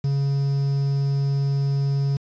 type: tone with quantisation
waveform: triangle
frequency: 139.1 Hz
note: C#3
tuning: 6 cents sharp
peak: -17 dBFS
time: 0.04-2.17 s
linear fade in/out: 5 ms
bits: 7
effects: resampled to 16000 Hz